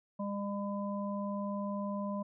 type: harmonic tone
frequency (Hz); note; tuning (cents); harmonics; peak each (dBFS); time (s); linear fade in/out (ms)
201.7; G3; +50; 1 / 3 / 5; -35 / -40 / -42; 0.19-2.23; 10
effects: none